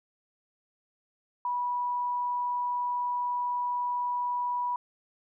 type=tone; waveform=sine; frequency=978 Hz; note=B5; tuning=17 cents flat; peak=-27 dBFS; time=1.45-4.76 s; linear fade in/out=2 ms; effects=none